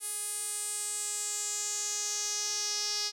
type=tone with band-pass filter sweep; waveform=sawtooth; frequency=415.3 Hz; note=G#4; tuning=in tune; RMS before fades=-34 dBFS; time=0-3.12 s; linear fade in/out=50 ms; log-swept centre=10000 to 5200 Hz; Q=5; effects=none